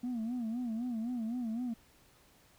sine tone with vibrato, 234.9 Hz, A#3, 13 cents sharp, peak -31 dBFS, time 0.03-1.74 s, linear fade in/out 10 ms, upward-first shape sine, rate 3.9 Hz, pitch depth 120 cents each way, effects tanh soft clip ceiling -32 dBFS + pink hiss -64 dBFS RMS until 2.58 s

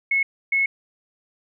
sine tone bursts at uneven times, 2187 Hz, C#7, 24 cents flat, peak -17 dBFS, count 2, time 0.11-0.23 / 0.52-0.66 s, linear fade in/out 5 ms, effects none

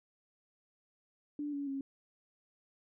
sine tone with pitch steps, 292.9 / 283.3 / 273.1 Hz, D4 / C#4 / C#4, -5 / +38 / -26 cents, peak -35 dBFS, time 1.39-1.81 s, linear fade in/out 2 ms, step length 140 ms, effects none

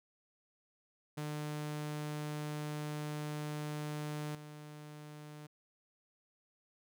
sawtooth tone with level steps, 150 Hz, D3, 37 cents sharp, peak -34 / -44 dBFS, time 1.17-5.47 s, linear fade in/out 10 ms, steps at 4.35 s, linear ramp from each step 2 ms, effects none

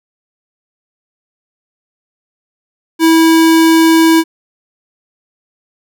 square tone, 325.6 Hz, E4, 21 cents flat, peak -6 dBFS, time 2.99-4.24 s, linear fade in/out 50 ms, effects none

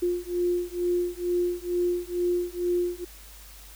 sine beating tone pair, 352 / 354.2 Hz, F4 / F4, +14 / +24 cents, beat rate 2.2 Hz, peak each -27 / -27 dBFS, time 0.02-3.05 s, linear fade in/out 10 ms, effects added 50 Hz sine -47 dBFS peak until 3.75 s + white hiss -49 dBFS RMS until 3.75 s

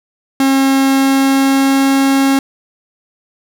45% pulse tone with pitch glide, 270 to 271.9 Hz, C#4 to C#4, -45 to -33 cents, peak -9 dBFS, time 0.4-2.39 s, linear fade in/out 2 ms, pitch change +12 cents, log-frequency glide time 0.82-1.9 s, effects none

